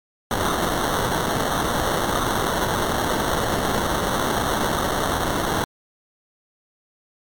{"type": "noise with sample-and-hold", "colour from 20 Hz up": "white", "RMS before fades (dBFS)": -22, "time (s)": [0.31, 5.64], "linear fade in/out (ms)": 0, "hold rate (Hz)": 2450, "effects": ["MP3 96 kbps"]}